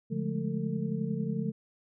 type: tone cluster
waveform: sine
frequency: 142.4 / 174.1 / 205.8 / 216.6 / 449.3 Hz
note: C#3 / F3 / G#3 / A3 / A4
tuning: +47 / -5 / -16 / -27 / +36 cents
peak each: -35 / -34 / -38 / -34 / -40 dBFS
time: 0.1-1.52 s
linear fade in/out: 20 ms
effects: none